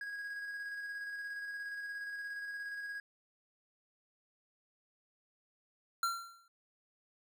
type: tone with tremolo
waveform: triangle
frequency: 1648 Hz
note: G#6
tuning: 14 cents flat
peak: -37 dBFS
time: 0.01-3 s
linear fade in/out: 2 ms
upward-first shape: square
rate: 17 Hz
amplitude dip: 25%
type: tone with exponential decay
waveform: square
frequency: 1369 Hz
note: F6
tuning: 35 cents flat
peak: -29 dBFS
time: 6.03-6.48 s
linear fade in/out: 2 ms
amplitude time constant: 97 ms
effects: none